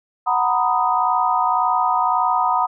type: chord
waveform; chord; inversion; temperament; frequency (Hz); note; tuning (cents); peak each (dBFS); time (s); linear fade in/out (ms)
sine; B major seventh; second; equal with one note detuned; 740 / 932.3 / 994.1 / 1244.5; F#5 / A#5 / B5 / D#6; 0 / 0 / +11 / 0; -21; 0.26-2.67; 20
effects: none